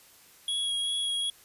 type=tone with vibrato; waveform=square; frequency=3322 Hz; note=G#7; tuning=in tune; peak=-28 dBFS; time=0.48-1.3 s; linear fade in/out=2 ms; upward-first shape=sine; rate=2.6 Hz; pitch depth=13 cents each way; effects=white hiss -56 dBFS RMS until 1.44 s + resampled to 32000 Hz